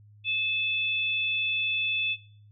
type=tone pair together; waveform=sine; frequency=2600 / 3472 Hz; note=E7 / A7; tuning=-24 / -24 cents; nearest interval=perfect fourth; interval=500 cents; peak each=-26 / -30 dBFS; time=0.24-2.17 s; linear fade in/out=50 ms; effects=noise-tail reverb RT60 0.5 s tail -19 dB re dry + added 104 Hz sine -51 dBFS peak until 2.51 s